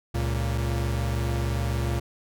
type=tone pair together; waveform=45% pulse; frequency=69.3 / 116.07 Hz; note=C#2 / A#2; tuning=0 / -7 cents; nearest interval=major sixth; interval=893 cents; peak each=-27 dBFS; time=0.14-2 s; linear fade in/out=10 ms; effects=none